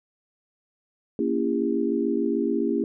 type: chord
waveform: sine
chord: A# diminished seventh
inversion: none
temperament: just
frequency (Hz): 233.1 / 279.7 / 335.6 / 402.8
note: A#3 / C#4 / E4 / G4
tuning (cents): 0 / +16 / +31 / +47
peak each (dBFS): -27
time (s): 1.19-2.84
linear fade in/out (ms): 2
effects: none